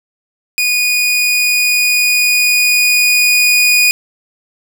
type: tone with level ramp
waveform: sawtooth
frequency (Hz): 2464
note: D#7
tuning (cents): -17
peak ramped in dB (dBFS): -8 to -4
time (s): 0.58-3.91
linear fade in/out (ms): 0
effects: none